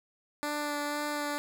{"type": "tone with vibrato", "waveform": "10% pulse", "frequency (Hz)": 293.7, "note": "D4", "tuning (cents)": 0, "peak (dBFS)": -23, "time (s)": [0.43, 1.38], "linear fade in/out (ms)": 0, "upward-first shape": "sine", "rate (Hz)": 2, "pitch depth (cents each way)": 13, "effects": []}